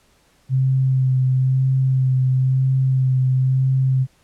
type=tone with vibrato; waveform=sine; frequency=130.81 Hz; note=C3; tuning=in tune; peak=-14 dBFS; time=0.49-4.07 s; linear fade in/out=50 ms; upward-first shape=sine; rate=1 Hz; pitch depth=18 cents each way; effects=pink hiss -58 dBFS RMS until 4.23 s + low-pass 11000 Hz 12 dB/octave